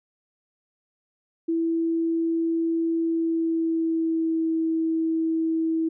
sine tone with pitch glide, 330 to 324.1 Hz, E4 to E4, +2 to -29 cents, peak -21 dBFS, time 1.48-5.89 s, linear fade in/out 10 ms, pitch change -31 cents, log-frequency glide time 2.99-4.51 s, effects none

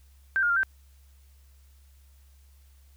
sine tone with pitch steps, 1566 / 1421 / 1391 / 1556 Hz, G6 / F6 / F6 / G6, -2 / +30 / -7 / -13 cents, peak -21 dBFS, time 0.36-0.632 s, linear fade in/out 0 ms, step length 68 ms, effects added 68 Hz sine -53 dBFS peak until 2.96 s + white hiss -66 dBFS RMS until 2.96 s

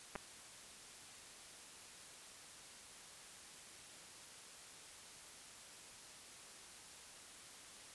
clicks, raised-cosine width 0.5 ms, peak -28 dBFS, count 2, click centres 0.154 / 0.159 s, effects white hiss -56 dBFS RMS until 7.94 s + resampled to 24000 Hz

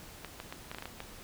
clicks, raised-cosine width 0.3 ms, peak -24 dBFS, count 9, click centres 0.247 / 0.401 / 0.525 / 0.715 / 0.747 / 0.785 / 0.824 / 0.856 / 1.004 s, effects pink hiss -50 dBFS RMS until 1.23 s

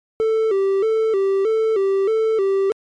triangle tone with vibrato, 415.3 Hz, G#4, in tune, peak -13 dBFS, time 0.2-2.72 s, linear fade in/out 0 ms, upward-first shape square, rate 1.6 Hz, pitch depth 110 cents each way, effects MP3 48 kbps

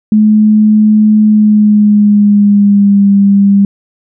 sine tone with pitch glide, 213.6 to 199.3 Hz, G#3 to G3, +49 to +29 cents, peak -3 dBFS, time 0.12-3.65 s, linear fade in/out 2 ms, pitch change -120 cents, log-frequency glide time 1.24-3.09 s, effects none

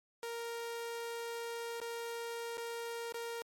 sawtooth tone with dropouts, 466.2 Hz, A#4, in tune, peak -35 dBFS, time 0.23-3.42 s, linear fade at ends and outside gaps 1 ms, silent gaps 1.802-1.815 / 2.572-2.579 / 3.123-3.143 s, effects MP3 64 kbps

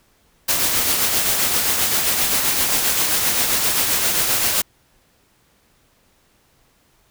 white noise with tremolo, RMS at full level -17 dBFS, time 0.48-4.62 s, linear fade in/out 10 ms, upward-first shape triangle, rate 7.6 Hz, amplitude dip 40%, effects pink hiss -59 dBFS RMS until 7.1 s

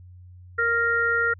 harmonic tone, 466.2 Hz, A#4, in tune, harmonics 1 / 3 / 4, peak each -28 / -21 / -26 dBFS, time 0.58-1.34 s, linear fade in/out 10 ms, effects added 90 Hz sine -43 dBFS peak until 1.39 s

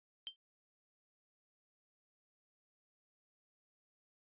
sine tone with exponential decay, 3136 Hz, G7, in tune, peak -37 dBFS, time 0.27-0.36 s, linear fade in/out 0 ms, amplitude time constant 19 ms, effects resampled to 8000 Hz

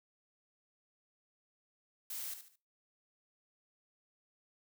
blue noise with echo, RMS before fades -42 dBFS, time 2.1-2.34 s, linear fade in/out 5 ms, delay 73 ms, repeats 3, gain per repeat -9 dB, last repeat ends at 2.559 s, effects noise-tail reverb RT60 0.3 s tail -19 dB re dry

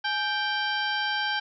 harmonic tone with a mistuned harmonic, 784 Hz, G5, in tune, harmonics 1 / 2 / 3 / 4 / 5 / 6 / 7, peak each -31 / -28 / -39 / -32 / -40 / -37 / -42 dBFS, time 0.04-1.4 s, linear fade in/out 10 ms, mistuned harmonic 1, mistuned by +120 cents, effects none

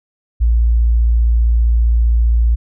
sine tone, 57.6 Hz, A#1, 20 cents flat, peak -9 dBFS, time 0.4-2.56 s, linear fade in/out 20 ms, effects none

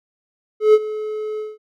triangle tone with ADSR envelope, 429 Hz, A4, 44 cents flat, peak -4 dBFS, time 0.6-1.58 s, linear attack 140 ms, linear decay 43 ms, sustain -17 dB, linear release 190 ms, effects none

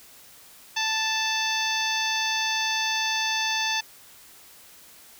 harmonic tone with a mistuned harmonic, 880 Hz, A5, in tune, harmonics 1 / 2 / 3 / 4 / 5 / 6 / 7, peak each -30 / -30 / -30 / -30 / -33 / -35 / -33 dBFS, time 0.76-3.81 s, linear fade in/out 10 ms, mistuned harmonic 5, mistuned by +50 cents, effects white hiss -50 dBFS RMS until 5.19 s

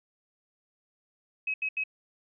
sine tone bursts, 2554 Hz, D#7, 45 cents sharp, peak -27 dBFS, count 3, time 1.47-1.838 s, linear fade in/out 5 ms, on 70 ms, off 79 ms, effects none

